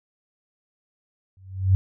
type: tone with exponential growth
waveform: sine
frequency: 94.8 Hz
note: F#2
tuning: 43 cents sharp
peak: -11 dBFS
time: 1.37-1.75 s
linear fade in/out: 0 ms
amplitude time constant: 82 ms
effects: none